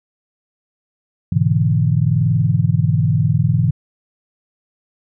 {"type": "chord", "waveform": "sine", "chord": "E dominant seventh", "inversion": "first", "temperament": "equal with one note detuned", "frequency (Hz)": [103.83, 123.47, 143.73, 164.81], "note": ["G#2", "B2", "D3", "E3"], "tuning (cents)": [0, 0, -37, 0], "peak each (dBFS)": -18, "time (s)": [1.32, 3.71], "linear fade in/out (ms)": 5, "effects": []}